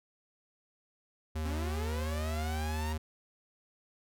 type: tone with vibrato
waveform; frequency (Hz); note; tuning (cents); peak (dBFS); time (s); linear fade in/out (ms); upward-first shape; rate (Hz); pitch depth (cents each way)
square; 77.78; D#2; 0; -33; 1.35-2.98; 10; sine; 4.5; 11
type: linear sweep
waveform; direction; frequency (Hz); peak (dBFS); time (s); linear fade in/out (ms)
sawtooth; up; 257.3 to 942; -36; 1.45-2.93; 5
effects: none